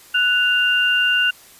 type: tone pair together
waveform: sine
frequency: 1480 / 2794 Hz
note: F#6 / F7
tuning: 0 / 0 cents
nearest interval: major seventh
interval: 1100 cents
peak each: -17 dBFS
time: 0.14-1.31 s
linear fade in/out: 10 ms
effects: white hiss -46 dBFS RMS until 1.59 s + resampled to 32000 Hz